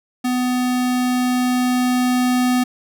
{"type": "tone with level ramp", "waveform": "square", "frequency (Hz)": 250, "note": "B3", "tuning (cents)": 21, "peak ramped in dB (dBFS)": [-18, -15], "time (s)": [0.24, 2.64], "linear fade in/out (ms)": 10, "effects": []}